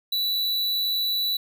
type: tone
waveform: square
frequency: 3951 Hz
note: B7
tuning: in tune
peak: -23 dBFS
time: 0.12-1.37 s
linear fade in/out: 5 ms
effects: none